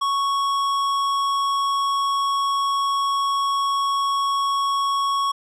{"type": "tone with tanh clipping", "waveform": "sine", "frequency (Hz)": 1108.7, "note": "C#6", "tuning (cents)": 0, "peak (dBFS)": -21, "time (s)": [0.01, 5.32], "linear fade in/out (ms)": 10, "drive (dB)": 14, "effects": []}